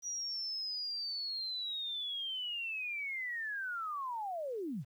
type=linear sweep; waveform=sine; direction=down; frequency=5830 to 102.4 Hz; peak=-36 dBFS; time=0.02-4.85 s; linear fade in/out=50 ms; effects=11-bit